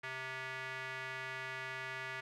square tone with band-pass filter, 130.81 Hz, C3, in tune, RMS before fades -43 dBFS, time 0.03-2.21 s, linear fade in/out 10 ms, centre 1900 Hz, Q 2.3, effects none

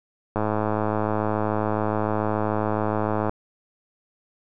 click train, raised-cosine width 1 ms, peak -10 dBFS, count 315, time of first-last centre 0.36-3.295 s, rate 107 Hz, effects none

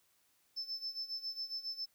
triangle tone with tremolo, 5274 Hz, E8, in tune, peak -33 dBFS, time 0.56-1.86 s, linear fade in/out 20 ms, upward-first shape sine, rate 7.3 Hz, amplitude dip 85%, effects tanh soft clip ceiling -34 dBFS + white hiss -73 dBFS RMS until 1.94 s

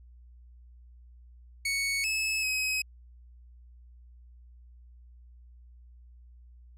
sawtooth tone with pitch steps, 2221 / 2595 / 2541 Hz, C#7 / E7 / D#7, +3 / -28 / +36 cents, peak -24 dBFS, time 1.65-2.82 s, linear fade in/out 5 ms, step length 390 ms, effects added 60 Hz sine -50 dBFS peak until 6.77 s + low-pass 12000 Hz 12 dB/octave

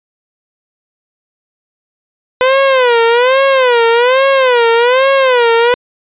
sawtooth tone with vibrato, 501 Hz, B4, 25 cents sharp, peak -3 dBFS, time 2.41-5.74 s, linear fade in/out 0 ms, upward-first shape sine, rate 1.2 Hz, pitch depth 150 cents each way, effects resampled to 8000 Hz

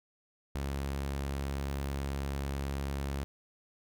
sawtooth tone, 69.2 Hz, C#2, 2 cents flat, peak -29 dBFS, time 0.55-3.24 s, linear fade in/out 0 ms, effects none

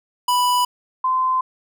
square / sine tone pair in turn, 987.8 / 1032.1 Hz, B5 / C6, 0 / -24 cents, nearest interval minor second, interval 76 cents, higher second, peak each -16 dBFS, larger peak neither, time 0.28-0.65 / 1.04-1.41 s, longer neither, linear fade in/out 5 ms, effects none

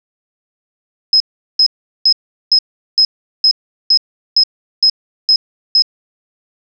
sine tone bursts, 5120 Hz, D#8, 49 cents sharp, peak -6 dBFS, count 11, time 1.13-5.822 s, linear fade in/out 2 ms, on 72 ms, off 390 ms, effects none

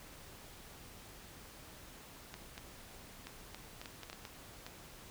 clicks, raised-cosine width 0.2 ms, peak -28 dBFS, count 11, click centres 2.341 / 2.579 / 3.27 / 3.546 / 3.815 / 3.858 / 4.033 / 4.099 / 4.13 / 4.252 / 4.665 s, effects pink hiss -54 dBFS RMS until 5.1 s

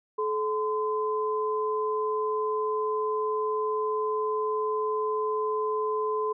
sine tone pair together, 430 / 1024.4 Hz, A4 / C6, -40 / -37 cents, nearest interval octave + minor third, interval 1503 cents, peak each -27 / -29 dBFS, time 0.18-6.33 s, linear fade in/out 10 ms, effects none

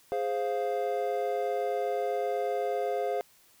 triangle chord, F minor, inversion first, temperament equal, 415.3 / 523.3 / 698.5 Hz, Ab4 / C5 / F5, 0 / 0 / 0 cents, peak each -30 dBFS, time 0.12-3.21 s, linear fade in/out 0 ms, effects white hiss -61 dBFS RMS until 3.6 s

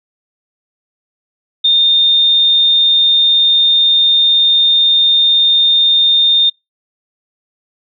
sine tone, 3639 Hz, A#7, 42 cents flat, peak -7 dBFS, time 1.64-6.5 s, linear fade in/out 10 ms, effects noise-tail reverb RT60 0.2 s tail -26 dB re dry

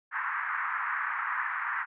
white band-pass noise, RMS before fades -32 dBFS, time 0.11-1.86 s, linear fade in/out 50 ms, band 970 to 1900 Hz, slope 48 dB/octave, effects none

